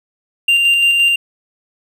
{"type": "tone with tremolo", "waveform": "triangle", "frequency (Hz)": 2785, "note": "F7", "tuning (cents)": -5, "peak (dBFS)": -7, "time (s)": [0.48, 1.16], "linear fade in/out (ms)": 5, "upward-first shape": "square", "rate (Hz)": 5.8, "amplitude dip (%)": 25, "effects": []}